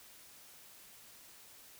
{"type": "silence", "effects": ["white hiss -57 dBFS RMS until 1.79 s"]}